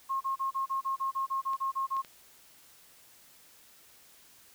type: tone bursts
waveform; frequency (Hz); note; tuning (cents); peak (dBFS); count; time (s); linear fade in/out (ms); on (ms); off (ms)
sine; 1076; C6; +48; -28; 13; 0.09-2.022; 20; 120; 31
type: clicks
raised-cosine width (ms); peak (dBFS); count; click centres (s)
0.2; -31; 3; 1.534 / 1.967 / 2.048
effects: white hiss -58 dBFS RMS until 4.54 s